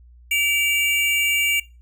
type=tone pair together; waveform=square; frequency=2308 / 2794 Hz; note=D7 / F7; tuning=-31 / 0 cents; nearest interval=minor third; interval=331 cents; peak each=-20 / -23 dBFS; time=0.31-1.6 s; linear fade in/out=5 ms; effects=noise-tail reverb RT60 0.3 s tail -21 dB re dry + added 60 Hz sine -45 dBFS peak until 1.81 s